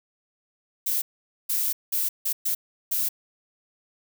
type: noise bursts at uneven times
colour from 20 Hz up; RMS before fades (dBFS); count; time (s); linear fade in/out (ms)
violet; -25; 6; 0.86-1.02 / 1.49-1.73 / 1.92-2.09 / 2.25-2.33 / 2.45-2.55 / 2.91-3.09; 10
effects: none